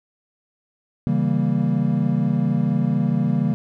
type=chord; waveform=triangle; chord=C# diminished seventh; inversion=none; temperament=equal with one note detuned; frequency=138.59 / 162.83 / 196 / 233.1 Hz; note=C#3 / E3 / G3 / Bb3; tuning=0 / -21 / 0 / 0 cents; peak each=-21 dBFS; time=1.07-3.54 s; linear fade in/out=0 ms; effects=none